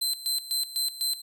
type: tone with tremolo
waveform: sawtooth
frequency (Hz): 4084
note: C8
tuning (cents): -43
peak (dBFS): -22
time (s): 0.01-1.22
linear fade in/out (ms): 10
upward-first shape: square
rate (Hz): 4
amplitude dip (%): 80
effects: none